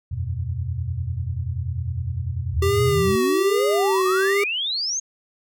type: chord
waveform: sine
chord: E suspended second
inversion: none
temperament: equal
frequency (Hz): 82.41 / 92.5 / 123.47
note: E2 / F#2 / B2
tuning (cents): 0 / 0 / 0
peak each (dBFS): -28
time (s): 0.11-3.16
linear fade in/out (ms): 10
type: exponential sweep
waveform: sine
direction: up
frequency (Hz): 69.3 to 6645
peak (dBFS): -22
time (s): 2.53-5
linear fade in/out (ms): 10
type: tone with vibrato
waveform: square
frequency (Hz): 392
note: G4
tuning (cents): 0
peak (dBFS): -19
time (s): 2.62-4.44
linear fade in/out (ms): 5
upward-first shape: triangle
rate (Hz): 1.2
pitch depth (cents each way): 95
effects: none